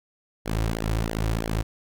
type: tone with flanger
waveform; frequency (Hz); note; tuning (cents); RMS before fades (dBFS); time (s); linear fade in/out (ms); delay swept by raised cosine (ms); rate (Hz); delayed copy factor
sawtooth; 55; A1; 0; -26; 0.45-1.63; 20; 0.78 to 4.78; 3; -0.85
effects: none